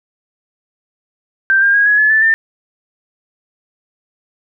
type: tone with pitch steps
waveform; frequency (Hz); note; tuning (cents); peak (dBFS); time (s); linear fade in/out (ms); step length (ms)
sine; 1568 / 1603.7 / 1640.3 / 1677.6 / 1715.9 / 1754.9 / 1794.9; G6 / G6 / G#6 / G#6 / A6 / A6 / A6; 0 / +39 / -22 / +17 / -44 / -5 / +34; -8; 1.5-2.34; 0; 120
effects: none